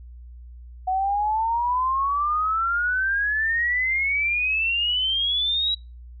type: exponential sweep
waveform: sine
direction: up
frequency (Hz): 740 to 3899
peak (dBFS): -20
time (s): 0.87-5.75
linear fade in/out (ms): 10
effects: noise-tail reverb RT60 0.3 s tail -25 dB re dry + added 60 Hz sine -39 dBFS peak until 6.2 s